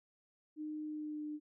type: tone with pitch glide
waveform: sine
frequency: 305.5 to 300.8 Hz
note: D#4 to D4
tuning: -32 to +42 cents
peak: -39 dBFS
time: 0.56-1.4 s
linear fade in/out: 50 ms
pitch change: -26 cents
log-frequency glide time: 0.84-1.25 s
effects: none